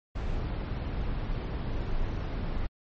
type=noise; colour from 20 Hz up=brown; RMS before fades=-31 dBFS; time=0.15-2.67 s; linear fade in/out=10 ms; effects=low-pass 4000 Hz 12 dB/octave + MP3 32 kbps